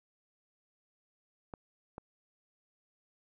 clicks, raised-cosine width 1 ms, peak -28 dBFS, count 2, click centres 1.538 / 1.981 s, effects none

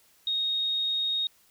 sine tone, 3732 Hz, A#7, 1 cent sharp, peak -25 dBFS, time 0.27-1.27 s, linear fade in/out 2 ms, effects white hiss -62 dBFS RMS until 1.5 s

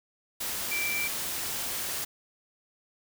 sine tone in noise, 2341 Hz, D7, 6 cents flat, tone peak -29 dBFS, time 0.71-1.08 s, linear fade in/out 10 ms, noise white, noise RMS -33 dBFS, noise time 0.4-2.05 s, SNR +1 dB, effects none

